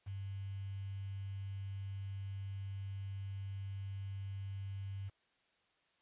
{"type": "tone with quantisation", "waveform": "sine", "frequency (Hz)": 98, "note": "G2", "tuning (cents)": 0, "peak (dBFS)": -40, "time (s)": [0.06, 5.1], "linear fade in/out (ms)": 20, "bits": 10, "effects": ["white hiss -75 dBFS RMS until 6.01 s", "resampled to 8000 Hz"]}